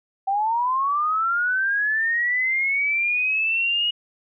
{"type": "linear sweep", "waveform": "sine", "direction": "up", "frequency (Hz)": [766, 2900], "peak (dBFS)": -19, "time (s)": [0.27, 3.91], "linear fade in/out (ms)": 10, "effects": []}